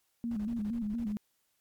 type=tone with vibrato; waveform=sine; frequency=221.3 Hz; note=A3; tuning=10 cents sharp; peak=-31 dBFS; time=0.24-1.17 s; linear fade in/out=0 ms; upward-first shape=square; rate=4.3 Hz; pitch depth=99 cents each way
type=noise bursts; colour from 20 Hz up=brown; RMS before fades=-47 dBFS; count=10; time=0.31-1.124 s; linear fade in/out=2 ms; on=58 ms; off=26 ms
effects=white hiss -75 dBFS RMS until 1.6 s + MP3 96 kbps